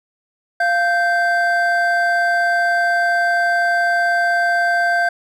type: tone pair together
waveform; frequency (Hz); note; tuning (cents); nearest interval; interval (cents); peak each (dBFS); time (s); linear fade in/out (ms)
triangle; 695 / 1562.9; F5 / G6; -9 / -6; octave + major second; 1403; -15; 0.6-5.09; 5
effects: none